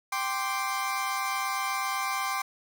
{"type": "chord", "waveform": "30% pulse", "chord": "G suspended fourth", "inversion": "none", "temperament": "equal", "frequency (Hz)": [784, 1046.5, 1174.7], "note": ["G5", "C6", "D6"], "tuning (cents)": [0, 0, 0], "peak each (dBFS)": [-31, -29, -30], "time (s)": [0.12, 2.42], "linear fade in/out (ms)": 5, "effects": []}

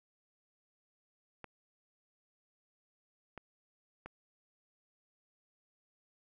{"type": "clicks", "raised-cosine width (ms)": 0.5, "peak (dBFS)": -30, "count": 3, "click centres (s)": [1.443, 3.377, 4.06], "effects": []}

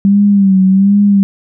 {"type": "tone with vibrato", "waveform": "sine", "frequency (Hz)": 196, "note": "G3", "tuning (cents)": 0, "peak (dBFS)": -5, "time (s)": [0.05, 1.23], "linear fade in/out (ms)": 0, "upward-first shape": "sine", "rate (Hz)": 1.3, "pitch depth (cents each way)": 69, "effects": []}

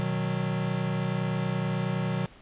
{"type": "chord", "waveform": "square", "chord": "B major", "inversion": "none", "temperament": "equal", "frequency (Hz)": [123.47, 155.56, 185], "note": ["B2", "D#3", "F#3"], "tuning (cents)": [0, 0, 0], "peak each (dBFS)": [-32, -32, -31], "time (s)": [0, 2.26], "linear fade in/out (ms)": 0, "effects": ["pink hiss -53 dBFS RMS until 2.41 s", "resampled to 8000 Hz"]}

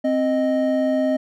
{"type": "tone pair together", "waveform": "triangle", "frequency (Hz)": [262.4, 621.2], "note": ["C4", "D#5"], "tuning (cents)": [5, -3], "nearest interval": "octave + minor third", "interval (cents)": 1492, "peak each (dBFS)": -18, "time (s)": [0.04, 1.17], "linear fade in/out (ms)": 10, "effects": []}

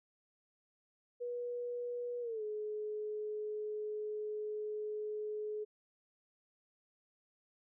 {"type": "tone with pitch glide", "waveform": "sine", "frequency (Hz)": [484.8, 424.5], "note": ["B4", "G#4"], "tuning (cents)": [-32, 38], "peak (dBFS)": -37, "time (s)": [1.2, 5.65], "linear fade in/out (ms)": 20, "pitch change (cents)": -230, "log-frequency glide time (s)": [2.21, 2.43], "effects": []}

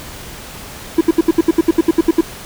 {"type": "tone bursts", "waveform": "triangle", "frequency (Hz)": 329.6, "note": "E4", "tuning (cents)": 0, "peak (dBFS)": -4, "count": 13, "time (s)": [0.98, 2.21], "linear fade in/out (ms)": 5, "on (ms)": 30, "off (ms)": 70, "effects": ["pink hiss -32 dBFS RMS until 2.45 s"]}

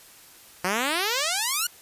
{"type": "exponential sweep", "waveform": "5% pulse", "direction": "up", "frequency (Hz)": [174.61, 1480], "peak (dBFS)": -12, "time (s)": [0.64, 1.67], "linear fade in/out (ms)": 5, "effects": ["white hiss -50 dBFS RMS until 1.81 s", "resampled to 32000 Hz"]}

